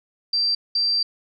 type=tone bursts at uneven times; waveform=sine; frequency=4699 Hz; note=D8; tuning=in tune; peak=-18 dBFS; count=2; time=0.33-0.55 / 0.75-1.03 s; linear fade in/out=5 ms; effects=none